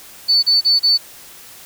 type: tone bursts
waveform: sine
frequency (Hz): 4495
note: C#8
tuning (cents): +23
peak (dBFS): -10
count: 4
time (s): 0.28-0.979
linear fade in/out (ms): 20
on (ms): 150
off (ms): 33
effects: white hiss -40 dBFS RMS until 1.65 s